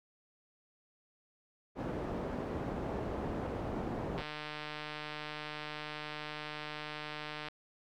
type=low-pass noise; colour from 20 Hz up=white; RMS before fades=-38 dBFS; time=1.75-4.24 s; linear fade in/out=50 ms; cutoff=540 Hz; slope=12 dB/octave
type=click train; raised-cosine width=0.3 ms; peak=-25 dBFS; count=500; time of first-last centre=4.18-7.485 s; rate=151 Hz
effects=none